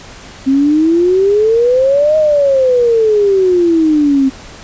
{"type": "exponential two-way sweep", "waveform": "sine", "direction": "up then down", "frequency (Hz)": [263, 628, 263], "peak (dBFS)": -7, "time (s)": [0.46, 4.3], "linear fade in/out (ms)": 20, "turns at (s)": 2.17, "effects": ["pink hiss -34 dBFS RMS until 4.63 s", "resampled to 16000 Hz"]}